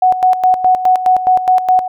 sine tone with tremolo, 740 Hz, F#5, in tune, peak -6 dBFS, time 0.02-1.88 s, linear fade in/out 5 ms, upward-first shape square, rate 4.8 Hz, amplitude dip 70%, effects none

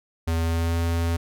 square tone with pitch glide, 82.41 to 84.04 Hz, E2 to E2, 0 to +34 cents, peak -22 dBFS, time 0.27-1.17 s, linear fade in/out 10 ms, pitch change +34 cents, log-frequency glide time 0.41-0.78 s, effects none

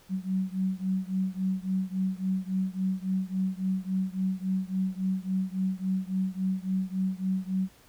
sine beating tone pair, 187 / 190.6 Hz, F#3 / G3, +19 / -48 cents, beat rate 3.6 Hz, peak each -29 / -30 dBFS, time 0.09-7.69 s, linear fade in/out 50 ms, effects pink hiss -58 dBFS RMS until 7.88 s

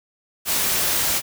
white noise, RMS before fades -21 dBFS, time 0.45-1.22 s, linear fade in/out 50 ms, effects none

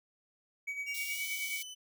triangle tone with tremolo, 2267 Hz, C#7, 38 cents sharp, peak -32 dBFS, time 0.67-1.62 s, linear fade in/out 10 ms, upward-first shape sine, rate 9.5 Hz, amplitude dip 60%
25% pulse tone with pitch glide, 2794 to 3012 Hz, F7 to F#7, 0 to +30 cents, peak -40 dBFS, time 0.86-1.75 s, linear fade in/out 20 ms, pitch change +130 cents, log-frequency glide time 1.07-1.25 s
white high-pass noise, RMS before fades -42 dBFS, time 0.94-1.63 s, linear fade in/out 5 ms, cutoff 3300 Hz, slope 48 dB/octave
effects none

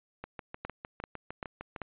two click trains, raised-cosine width 0.5 ms, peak -24 / -21 dBFS, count 11 / 4, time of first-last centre 0.24-1.762 / 0.65-1.817 s, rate 6.57 / 2.57 Hz, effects resampled to 8000 Hz

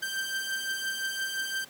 sawtooth beating tone pair, 1563 / 1568.8 Hz, G6 / G6, -6 / +1 cents, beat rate 5.8 Hz, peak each -33 / -28 dBFS, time 0.02-1.65 s, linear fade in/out 10 ms, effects pink hiss -51 dBFS RMS until 1.69 s + high-pass 200 Hz 12 dB/octave

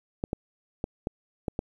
clicks, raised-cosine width 2 ms, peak -15 dBFS, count 6, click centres 0.239 / 0.331 / 0.841 / 1.071 / 1.482 / 1.591 s, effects 9-bit

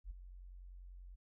sine tone with ADSR envelope, 45.2 Hz, F#1, 40 cents flat, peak -40 dBFS, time 0.04-1.16 s, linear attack 63 ms, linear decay 15 ms, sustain -10 dB, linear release 17 ms, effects none

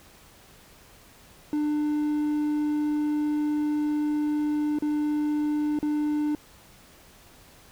triangle tone with dropouts, 298.7 Hz, D4, 29 cents sharp, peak -21 dBFS, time 1.53-6.35 s, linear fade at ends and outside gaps 1 ms, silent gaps 4.787-4.823 / 5.789-5.828 s, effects pink hiss -53 dBFS RMS until 7.71 s

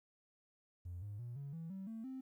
triangle tone with pitch steps, 88 / 102.85 / 120.21 / 140.5 / 164.21 / 191.93 / 224.3 / 262.2 Hz, F2 / G#2 / B2 / C#3 / E3 / G3 / A3 / C4, +14 / -16 / -46 / +24 / -6 / -36 / +34 / +4 cents, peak -40 dBFS, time 0.85-2.21 s, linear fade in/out 10 ms, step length 170 ms, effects tanh soft clip ceiling -40 dBFS + 13-bit

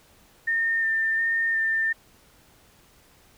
sine tone with vibrato, 1809 Hz, A6, 48 cents sharp, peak -21 dBFS, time 0.47-1.93 s, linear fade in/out 10 ms, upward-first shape square, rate 1.4 Hz, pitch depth 14 cents each way, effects pink hiss -57 dBFS RMS until 3.37 s

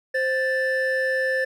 triangle tone pair together, 523.3 / 1760.2 Hz, C5 / A6, 0 / 0 cents, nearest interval octave + major sixth, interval 2100 cents, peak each -21 dBFS, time 0.14-1.45 s, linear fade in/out 10 ms, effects tanh soft clip ceiling -12 dBFS

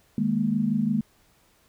sine chord, D# suspended fourth, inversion none, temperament just, 155.56 / 207.4 / 233.3 Hz, D#3 / G#3 / A#3, 0 / -2 / +2 cents, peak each -30 / -24 / -25 dBFS, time 0.18-1.01 s, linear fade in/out 2 ms, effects pink hiss -62 dBFS RMS until 1.68 s

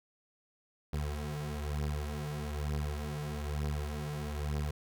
25% pulse beating tone pair, 73.7 / 74.8 Hz, D2 / D2, +7 / +32 cents, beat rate 1.1 Hz, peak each -32 / -35 dBFS, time 0.93-4.71 s, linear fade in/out 5 ms, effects none

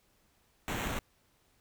pink noise with sample-and-hold, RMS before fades -35 dBFS, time 0.68-0.99 s, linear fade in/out 0 ms, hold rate 4900 Hz, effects pink hiss -70 dBFS RMS until 1.6 s

